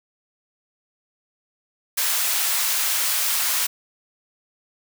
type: high-pass noise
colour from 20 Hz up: white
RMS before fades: -22 dBFS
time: 1.97-3.67 s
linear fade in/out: 10 ms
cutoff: 900 Hz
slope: 12 dB/octave
effects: none